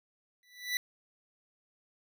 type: tone with exponential growth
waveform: 25% pulse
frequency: 1975.5 Hz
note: B6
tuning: in tune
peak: -23 dBFS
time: 0.43-0.77 s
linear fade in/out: 1 ms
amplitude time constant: 72 ms
effects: none